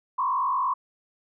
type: tone with frequency modulation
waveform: sine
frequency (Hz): 1052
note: C6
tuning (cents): +9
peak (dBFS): -22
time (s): 0.18-0.74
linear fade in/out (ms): 10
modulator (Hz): 49.1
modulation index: 1.5
effects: none